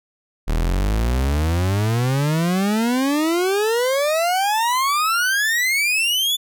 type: exponential sweep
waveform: 40% pulse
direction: up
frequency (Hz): 37.23 to 3520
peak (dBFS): -16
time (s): 0.47-6.37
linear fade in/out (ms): 20
effects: none